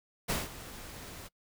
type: noise with ADSR envelope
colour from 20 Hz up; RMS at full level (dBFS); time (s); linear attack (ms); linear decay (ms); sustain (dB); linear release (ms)
pink; -30; 0.28-1.29; 21; 180; -16; 28
effects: noise-tail reverb RT60 0.1 s tail -24 dB re dry